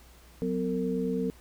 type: tone cluster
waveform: sine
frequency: 183.9 / 253.2 / 454.8 Hz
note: F#3 / B3 / A#4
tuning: -10 / +43 / -43 cents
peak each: -31 dBFS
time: 0.42-1.3 s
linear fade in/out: 0 ms
effects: added 60 Hz sine -53 dBFS peak until 1.4 s + pink hiss -57 dBFS RMS until 1.4 s